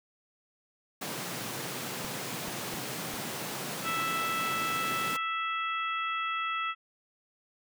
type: high-pass noise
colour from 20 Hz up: pink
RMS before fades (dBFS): -37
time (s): 1.01-5.17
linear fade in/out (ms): 10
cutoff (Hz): 120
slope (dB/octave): 48
type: clicks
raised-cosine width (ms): 2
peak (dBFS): -29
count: 4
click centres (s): 2.047 / 2.482 / 2.741 / 3.139
type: harmonic tone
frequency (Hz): 659.3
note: E5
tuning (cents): 0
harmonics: 2 / 3 / 4 / 5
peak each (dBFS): -31 / -38 / -37 / -41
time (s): 3.83-6.75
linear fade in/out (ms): 50
effects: none